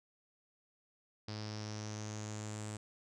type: tone with low-pass filter sweep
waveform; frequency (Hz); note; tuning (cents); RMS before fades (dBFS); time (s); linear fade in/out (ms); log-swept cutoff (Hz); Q
sawtooth; 106.6; G#2; +46; -43; 1.28-2.77; 5; 4900 to 8000; 6.3
effects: none